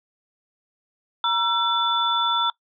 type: tone cluster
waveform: sine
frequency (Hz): 946 / 1350 / 3490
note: A#5 / E6 / A7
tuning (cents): +25 / +41 / -15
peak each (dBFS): -23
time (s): 1.24-2.5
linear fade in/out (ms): 2
effects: noise-tail reverb RT60 0.1 s tail -22 dB re dry